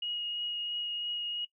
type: tone with vibrato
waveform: sine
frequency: 2882 Hz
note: F#7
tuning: 46 cents flat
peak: -32 dBFS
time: 0.02-1.45 s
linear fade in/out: 5 ms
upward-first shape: triangle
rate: 3 Hz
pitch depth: 9 cents each way
effects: noise-tail reverb RT60 0.1 s tail -18 dB re dry